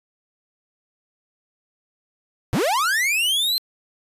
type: linear sweep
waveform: 45% pulse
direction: up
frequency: 84.4 to 4186 Hz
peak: -18 dBFS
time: 2.53-3.58 s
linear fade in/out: 0 ms
effects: resampled to 32000 Hz